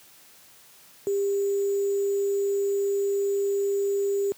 sine tone with sample-and-hold, 398.6 Hz, G4, 29 cents sharp, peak -22 dBFS, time 1.07-4.32 s, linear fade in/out 0 ms, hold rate 7350 Hz, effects white hiss -53 dBFS RMS until 4.37 s + high-pass 80 Hz 12 dB/octave

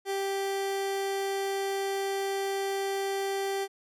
30% pulse tone, 392 Hz, G4, in tune, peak -26 dBFS, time 0.05-3.68 s, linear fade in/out 50 ms, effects resampled to 32000 Hz

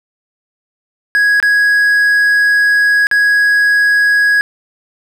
triangle tone with dropouts, 1661.2 Hz, G#6, in tune, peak -6 dBFS, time 1.15-4.41 s, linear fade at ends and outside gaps 0 ms, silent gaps 1.401-1.427 / 3.069-3.113 s, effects none

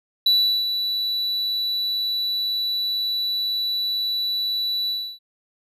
triangle tone with ADSR envelope, 3951 Hz, B7, in tune, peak -12 dBFS, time 0.26-5.19 s, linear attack 4 ms, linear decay 380 ms, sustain -8 dB, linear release 300 ms, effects resampled to 32000 Hz

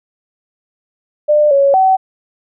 sine tone with pitch steps, 598 / 556 / 760 Hz, D5 / C#5 / F#5, +31 / +5 / +46 cents, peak -7 dBFS, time 1.28-1.97 s, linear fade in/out 20 ms, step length 230 ms, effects none

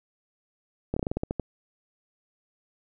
slowing click train, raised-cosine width 2 ms, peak -14 dBFS, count 10, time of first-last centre 0.94-1.397 s, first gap 25 ms, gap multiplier 1.17, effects none

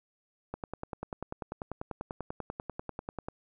click train, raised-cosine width 1 ms, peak -22 dBFS, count 29, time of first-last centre 0.54-3.285 s, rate 10.2 Hz, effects none

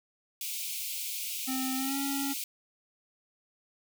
white high-pass noise, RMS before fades -36 dBFS, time 0.41-2.44 s, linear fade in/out 2 ms, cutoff 2200 Hz, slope 96 dB/octave
square tone with pitch glide, 261.6 to 277 Hz, C4 to C#4, 0 to -1 cents, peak -32 dBFS, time 1.47-2.34 s, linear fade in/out 20 ms, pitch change +99 cents, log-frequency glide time 1.76-1.98 s
effects none

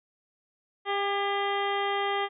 harmonic tone with a mistuned harmonic, 400 Hz, G4, 35 cents sharp, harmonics 1 / 2 / 3 / 4 / 5 / 6 / 7 / 8 / 9, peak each -31 / -30 / -33 / -41 / -34 / -45 / -44 / -37 / -48 dBFS, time 0.85-2.29 s, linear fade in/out 50 ms, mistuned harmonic 4, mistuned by +46 cents, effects none

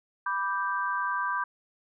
sine chord, G major, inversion first, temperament equal, 987.8 / 1174.7 / 1568 Hz, B5 / D6 / G6, 0 / 0 / 0 cents, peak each -31 dBFS, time 0.26-1.44 s, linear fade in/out 5 ms, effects none

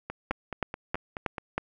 two click trains, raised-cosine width 0.5 ms, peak -12 / -19 dBFS, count 5 / 7, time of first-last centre 0.31-1.58 / 0.1-1.382 s, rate 3.15 / 4.68 Hz, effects none

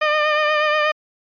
15% pulse tone with vibrato, 606 Hz, D#5, 46 cents flat, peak -9 dBFS, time 0.01-0.92 s, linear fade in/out 10 ms, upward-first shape triangle, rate 8.3 Hz, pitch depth 36 cents each way, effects resampled to 11025 Hz

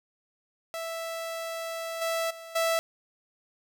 sawtooth tone with level steps, 659.3 Hz, E5, in tune, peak -29 / -23 / -38 / -20 dBFS, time 0.74-2.79 s, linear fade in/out 0 ms, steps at 2.01 / 2.3 / 2.55 s, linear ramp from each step 10 ms, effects none

